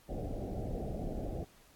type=low-pass noise; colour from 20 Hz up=pink; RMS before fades=-38 dBFS; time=0.08-1.45 s; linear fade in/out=20 ms; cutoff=760 Hz; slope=96 dB/octave; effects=pink hiss -63 dBFS RMS until 1.75 s + AAC 64 kbps